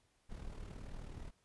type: noise with amplitude modulation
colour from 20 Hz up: brown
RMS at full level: -44 dBFS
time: 0.29-1.31 s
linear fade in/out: 20 ms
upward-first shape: sine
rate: 38.7 Hz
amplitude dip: 60%
effects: pink hiss -75 dBFS RMS until 1.44 s + resampled to 24000 Hz